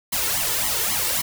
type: noise with flanger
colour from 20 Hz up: white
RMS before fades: -23 dBFS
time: 0.12-1.22 s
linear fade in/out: 10 ms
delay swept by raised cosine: 0.96 to 2.26 ms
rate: 3.7 Hz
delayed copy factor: +0.85
effects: none